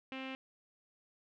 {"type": "tone with low-pass filter", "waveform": "sawtooth", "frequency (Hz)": 263.9, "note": "C4", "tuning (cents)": 15, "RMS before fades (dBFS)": -43, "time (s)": [0.12, 0.35], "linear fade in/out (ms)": 0, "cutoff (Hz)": 2700, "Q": 4.6, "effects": []}